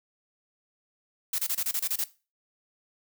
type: noise bursts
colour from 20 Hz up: blue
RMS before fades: -28 dBFS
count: 9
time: 1.33-2.041 s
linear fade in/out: 5 ms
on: 55 ms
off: 27 ms
effects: noise-tail reverb RT60 0.3 s tail -17 dB re dry